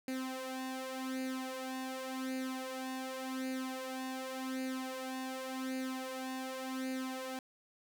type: tone with flanger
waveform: sawtooth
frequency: 260.6 Hz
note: C4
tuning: 7 cents flat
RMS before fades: -40 dBFS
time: 0.08-7.39 s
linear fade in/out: 2 ms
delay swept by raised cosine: 0.44 to 2.74 ms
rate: 0.88 Hz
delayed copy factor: +0.75
effects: none